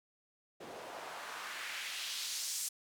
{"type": "noise with band-pass filter sweep", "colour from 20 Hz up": "white", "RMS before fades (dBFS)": -42, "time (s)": [0.6, 2.69], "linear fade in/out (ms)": 10, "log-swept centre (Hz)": [420, 7800], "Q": 1.3, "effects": []}